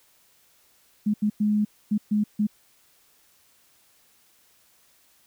sine tone bursts at uneven times, 210 Hz, G#3, 19 cents sharp, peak -19 dBFS, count 6, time 1.06-1.14 / 1.22-1.3 / 1.4-1.65 / 1.91-1.98 / 2.11-2.24 / 2.39-2.47 s, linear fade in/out 10 ms, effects white hiss -61 dBFS RMS until 5.26 s

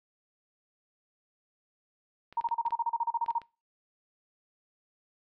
clicks, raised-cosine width 0.3 ms, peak -33 dBFS, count 8, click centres 2.326 / 2.411 / 2.488 / 2.664 / 2.707 / 3.262 / 3.306 / 3.417 s
sine tone bursts, 932.3 Hz, A#5, in tune, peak -25 dBFS, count 15, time 2.37-3.385 s, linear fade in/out 5 ms, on 35 ms, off 35 ms
effects noise-tail reverb RT60 0.3 s tail -22 dB re dry

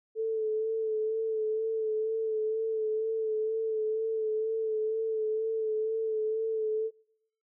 sine tone with vibrato, 439.2 Hz, A4, 3 cents flat, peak -27 dBFS, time 0.15-6.91 s, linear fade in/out 50 ms, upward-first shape sine, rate 2.1 Hz, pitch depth 27 cents each way, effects noise-tail reverb RT60 0.7 s tail -23 dB re dry

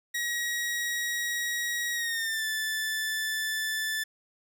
sawtooth tone with pitch glide, 1902 to 1754.2 Hz, A#6 to A6, +34 to -6 cents, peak -25 dBFS, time 0.14-4.04 s, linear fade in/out 10 ms, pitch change -140 cents, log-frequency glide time 1.93-2.46 s, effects none

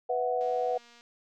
sine chord, B suspended fourth, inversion none, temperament equal, 493.9 / 659.3 / 740 Hz, B4 / E5 / F#5, 0 / 0 / 0 cents, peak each -29 / -34 / -30 dBFS, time 0.09-0.78 s, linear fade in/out 10 ms
click train, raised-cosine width 0.2 ms, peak -39 dBFS, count 143, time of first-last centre 0.41-1.009 s, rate 237 Hz
effects none

